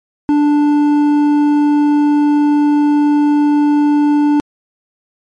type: tone with hard clipping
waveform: triangle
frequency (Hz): 293.7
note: D4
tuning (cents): 0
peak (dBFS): -10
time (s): 0.29-4.4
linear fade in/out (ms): 0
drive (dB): 10
effects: MP3 48 kbps